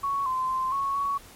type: tone with pitch steps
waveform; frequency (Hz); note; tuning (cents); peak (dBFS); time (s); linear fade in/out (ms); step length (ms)
sine; 1112 / 1034 / 1042 / 1105 / 1119; C#6 / C6 / C6 / C#6 / C#6; +5 / -21 / -7 / -6 / +16; -24; 0.03-1.18; 10; 230
effects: pink hiss -49 dBFS RMS until 1.35 s + MP3 64 kbps